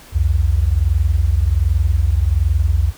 sine tone pair together, 63.6 / 84.9 Hz, C2 / F2, -48 / -48 cents, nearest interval perfect fourth, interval 500 cents, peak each -15 dBFS, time 0.12-2.93 s, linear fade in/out 50 ms, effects pink hiss -42 dBFS RMS until 2.97 s

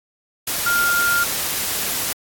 sine tone in noise, 1400 Hz, F6, 4 cents sharp, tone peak -16 dBFS, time 0.66-1.24 s, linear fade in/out 5 ms, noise white, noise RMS -23 dBFS, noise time 0.47-2.13 s, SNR +4 dB, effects AAC 64 kbps

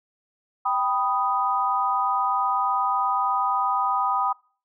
sine chord, G augmented, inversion none, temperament equal, 784 / 987.8 / 1244.5 Hz, G5 / B5 / D#6, 0 / 0 / 0 cents, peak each -26 / -25 / -24 dBFS, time 0.65-4.33 s, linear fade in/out 10 ms, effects noise-tail reverb RT60 0.4 s tail -24 dB re dry

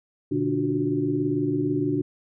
sine tone cluster, 121.1 / 147.5 / 293.2 / 353.8 / 371.6 Hz, B2 / D3 / D4 / F4 / F#4, -34 / +8 / -3 / +23 / +7 cents, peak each -32 / -31 / -24 / -32 / -28 dBFS, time 0.31-2.02 s, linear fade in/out 10 ms, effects none

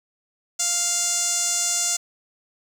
sawtooth tone with band-pass filter, 698.5 Hz, F5, in tune, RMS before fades -23 dBFS, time 0.59-1.97 s, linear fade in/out 10 ms, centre 7000 Hz, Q 4.7, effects 7-bit

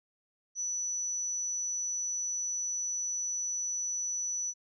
sine tone, 5940 Hz, F#8, 6 cents sharp, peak -31 dBFS, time 0.55-4.54 s, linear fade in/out 50 ms, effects none

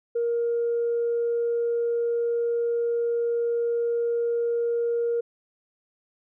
sine tone, 469.8 Hz, A#4, 13 cents sharp, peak -21 dBFS, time 0.15-5.21 s, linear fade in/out 10 ms, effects tanh soft clip ceiling -18 dBFS

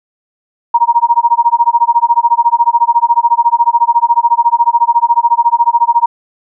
sine tone with tremolo, 942 Hz, A#5, 18 cents sharp, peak -3 dBFS, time 0.74-6.06 s, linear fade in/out 5 ms, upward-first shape sine, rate 14 Hz, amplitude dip 100%, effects none

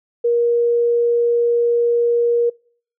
sine tone, 473.3 Hz, A#4, 26 cents sharp, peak -13 dBFS, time 0.24-2.5 s, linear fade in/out 10 ms, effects noise-tail reverb RT60 0.5 s tail -26 dB re dry

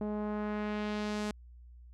sawtooth tone with low-pass filter sweep, 210 Hz, G#3, 19 cents sharp, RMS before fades -35 dBFS, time 0.01-1.31 s, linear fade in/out 0 ms, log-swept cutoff 650 to 8200 Hz, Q 0.99, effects added 60 Hz sine -50 dBFS peak until 1.93 s

